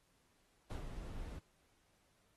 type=noise with ADSR envelope; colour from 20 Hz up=brown; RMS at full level=-40 dBFS; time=0.7-1.39 s; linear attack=9 ms; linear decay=110 ms; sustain=-6 dB; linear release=6 ms; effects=pink hiss -75 dBFS RMS until 2.36 s + AAC 32 kbps